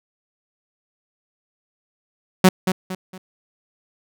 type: tone with echo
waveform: sawtooth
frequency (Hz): 186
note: F#3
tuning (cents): +9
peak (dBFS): -4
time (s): 2.44-2.49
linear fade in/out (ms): 5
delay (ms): 230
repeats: 3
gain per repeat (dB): -9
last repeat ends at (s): 3.18
effects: none